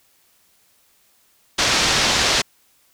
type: low-pass noise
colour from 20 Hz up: white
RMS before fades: -18 dBFS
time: 1.58-2.42 s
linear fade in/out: 10 ms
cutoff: 6000 Hz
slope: 24 dB/octave
effects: white hiss -59 dBFS RMS until 2.93 s